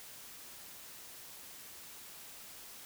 silence, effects white hiss -51 dBFS RMS until 2.85 s

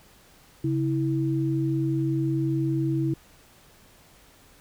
sine tone pair together, 136.9 / 325.6 Hz, C#3 / E4, -21 / -21 cents, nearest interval octave + minor third, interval 1500 cents, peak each -25 dBFS, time 0.64-3.14 s, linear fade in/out 5 ms, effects pink hiss -55 dBFS RMS until 4.6 s

